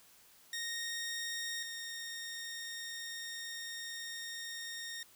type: tone pair in turn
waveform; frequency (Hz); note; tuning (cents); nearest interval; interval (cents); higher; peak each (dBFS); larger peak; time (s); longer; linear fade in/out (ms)
15% pulse; 1857 / 1849; A#6 / A#6; -7 / -15; unison; 8; first; -31 / -35; first; 0.53-1.63 / 1.63-5.03; second; 2
effects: white hiss -62 dBFS RMS until 5.15 s